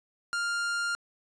45% pulse tone, 1400 Hz, F6, 4 cents sharp, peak -28 dBFS, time 0.33-0.95 s, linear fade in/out 0 ms, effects resampled to 22050 Hz

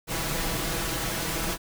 pink noise with comb filter, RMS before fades -29 dBFS, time 0.07-1.58 s, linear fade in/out 50 ms, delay 6.1 ms, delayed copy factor +0.7, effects none

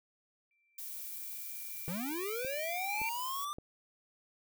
sine tone with exponential growth, 2349 Hz, D7, in tune, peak -34 dBFS, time 0.51-3.09 s, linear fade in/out 1 ms, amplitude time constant 560 ms
violet noise, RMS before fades -43 dBFS, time 0.78-3.45 s, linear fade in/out 5 ms
click train, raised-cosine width 2 ms, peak -32 dBFS, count 4, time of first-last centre 1.88-3.585 s, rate 1.76 Hz
square linear sweep, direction up, 157.7 to 1200 Hz, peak -37 dBFS, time 1.88-3.53 s, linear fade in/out 0 ms
effects none

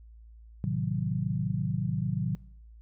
sine chord, A diminished seventh, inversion none, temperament equal with one note detuned, 110 / 130.81 / 156.19 / 185 Hz, A2 / C3 / Eb3 / Gb3, 0 / 0 / +7 / 0 cents, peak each -33 / -32 / -32 / -32 dBFS, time 0.64-2.35 s, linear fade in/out 0 ms, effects noise-tail reverb RT60 0.7 s tail -22 dB re dry + added 56 Hz sine -48 dBFS peak until 2.81 s

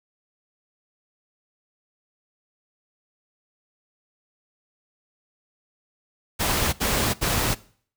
pink noise bursts, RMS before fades -23 dBFS, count 3, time 6.39-7.55 s, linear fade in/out 20 ms, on 340 ms, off 70 ms, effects noise-tail reverb RT60 0.5 s tail -20 dB re dry

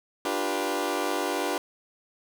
20% pulse chord, G dominant seventh, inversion second, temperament equal with one note detuned, 293.7 / 349.2 / 392 / 489.1 Hz, D4 / F4 / G4 / B4, 0 / 0 / 0 / -17 cents, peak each -27 dBFS, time 0.25-1.58 s, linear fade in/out 2 ms, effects none

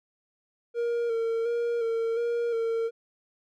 triangle tone with vibrato, 463.7 Hz, A#4, 9 cents flat, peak -23 dBFS, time 0.74-2.91 s, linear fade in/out 50 ms, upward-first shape square, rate 1.4 Hz, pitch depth 28 cents each way, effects none

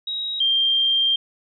sine tone pair in turn, 3812 / 3181 Hz, A#7 / G7, +38 / +25 cents, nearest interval minor third, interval 313 cents, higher first, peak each -24 / -16 dBFS, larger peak second, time 0.07-0.4 / 0.4-1.16 s, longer second, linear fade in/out 5 ms, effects none

